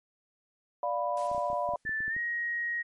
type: chord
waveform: sine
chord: B diminished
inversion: first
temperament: equal with one note detuned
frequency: 587.3 / 703.3 / 987.8 Hz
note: D5 / F5 / B5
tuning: 0 / +12 / 0 cents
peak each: -32 dBFS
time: 0.83-1.76 s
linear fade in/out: 2 ms
type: noise with exponential decay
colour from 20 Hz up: white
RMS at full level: -48 dBFS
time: 1.17-2.14 s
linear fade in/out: 1 ms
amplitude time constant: 210 ms
type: clicks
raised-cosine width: 3 ms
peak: -34 dBFS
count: 12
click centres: 1.315 / 1.348 / 1.38 / 1.501 / 1.531 / 1.69 / 1.737 / 1.852 / 1.893 / 2.005 / 2.08 / 2.165 s
type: tone with pitch glide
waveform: sine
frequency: 1760 to 1886.3 Hz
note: A6 to A#6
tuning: 0 to +20 cents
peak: -29 dBFS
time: 1.85-2.83 s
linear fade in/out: 20 ms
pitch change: +120 cents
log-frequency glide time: 2.09-2.17 s
effects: MP3 48 kbps